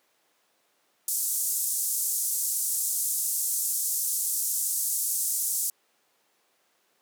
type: band-pass noise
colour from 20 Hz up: white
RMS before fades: -28 dBFS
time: 1.08-5.7 s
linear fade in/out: 2 ms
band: 6800 to 13000 Hz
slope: 24 dB/octave
effects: pink hiss -68 dBFS RMS until 7.01 s + high-pass 400 Hz 12 dB/octave